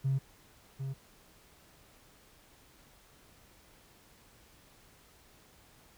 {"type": "tone with echo", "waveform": "triangle", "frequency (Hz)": 135, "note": "C#3", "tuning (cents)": -45, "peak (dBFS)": -23, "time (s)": [0.04, 0.19], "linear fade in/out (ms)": 20, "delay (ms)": 750, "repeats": 1, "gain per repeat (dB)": -9, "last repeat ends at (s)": 0.94, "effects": ["tanh soft clip ceiling -24 dBFS", "pink hiss -61 dBFS RMS until 5.97 s"]}